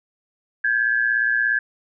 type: tone pair together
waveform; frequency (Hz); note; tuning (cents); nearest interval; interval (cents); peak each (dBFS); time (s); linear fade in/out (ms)
sine; 1582.9 / 1700; G6 / G#6; +16 / +40; minor second; 124; -20; 0.64-1.59; 5
effects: none